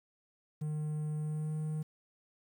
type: tone with pitch glide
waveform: triangle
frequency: 152.4 to 154.8 Hz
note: D#3 to D#3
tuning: -36 to -9 cents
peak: -31 dBFS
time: 0.61-1.83 s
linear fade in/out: 10 ms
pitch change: +27 cents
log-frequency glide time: 1.18-1.55 s
effects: 10-bit